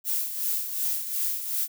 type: noise with tremolo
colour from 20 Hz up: violet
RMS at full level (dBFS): -26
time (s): 0.04-1.68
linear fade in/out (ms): 50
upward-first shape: sine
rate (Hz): 2.7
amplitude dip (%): 60
effects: none